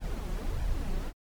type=noise with flanger; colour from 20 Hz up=brown; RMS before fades=-31 dBFS; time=0-1.13 s; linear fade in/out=50 ms; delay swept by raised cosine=1.2 to 5.4 ms; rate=1.6 Hz; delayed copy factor=+0.65; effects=MP3 96 kbps